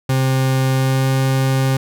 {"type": "tone with pitch glide", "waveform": "40% pulse", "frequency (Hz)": [132, 133.15], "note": ["C3", "C3"], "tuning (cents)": [16, 31], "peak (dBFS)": -13, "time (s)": [0.09, 1.77], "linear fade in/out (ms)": 5, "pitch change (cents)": 15, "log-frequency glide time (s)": [0.72, 1.1], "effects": []}